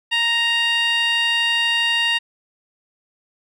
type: tone with band-pass filter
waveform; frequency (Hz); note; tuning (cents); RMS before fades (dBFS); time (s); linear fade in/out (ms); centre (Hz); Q
15% pulse; 932.3; A#5; 0; -19; 0.11-2.19; 20; 2700; 1.7
effects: none